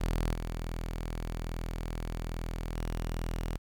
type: tone with level steps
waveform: sawtooth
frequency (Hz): 41.2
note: E1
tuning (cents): 0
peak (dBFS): -24 / -30 / -28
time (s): 0-3.58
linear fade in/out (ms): 20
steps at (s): 0.33 / 2.76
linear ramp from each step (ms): 2
effects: 11-bit